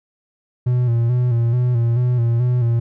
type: tone with vibrato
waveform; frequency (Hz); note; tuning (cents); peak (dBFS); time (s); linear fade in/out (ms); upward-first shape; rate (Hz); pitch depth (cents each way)
triangle; 120.4; B2; -44; -12; 0.66-2.8; 10; square; 2.3; 51
effects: none